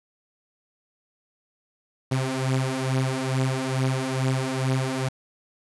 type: beating tone pair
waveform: sawtooth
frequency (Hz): 130 / 132.3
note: C3 / C3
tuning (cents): -11 / +20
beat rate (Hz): 2.3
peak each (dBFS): -23 / -21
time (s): 2.11-5.09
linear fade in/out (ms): 10
effects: resampled to 24000 Hz + 7-bit